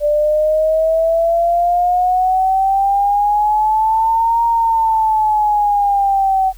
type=exponential two-way sweep; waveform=sine; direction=up then down; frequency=587.3 to 932.3 to 756 Hz; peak=-11 dBFS; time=0-6.53 s; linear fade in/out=50 ms; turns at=4.44 s; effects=added 41 Hz sine -35 dBFS peak until 6.57 s + white hiss -49 dBFS RMS until 6.57 s